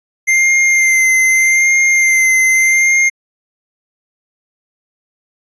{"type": "tone with vibrato", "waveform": "square", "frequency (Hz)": 2093, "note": "C7", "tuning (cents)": 0, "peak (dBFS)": -9, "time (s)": [0.27, 3.1], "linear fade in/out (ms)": 20, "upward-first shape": "sine", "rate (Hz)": 0.82, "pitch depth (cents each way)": 24, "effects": ["resampled to 22050 Hz"]}